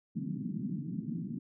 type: band-pass noise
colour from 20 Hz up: pink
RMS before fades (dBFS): -37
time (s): 0.15-1.39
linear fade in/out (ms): 10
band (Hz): 140 to 280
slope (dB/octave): 48
effects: none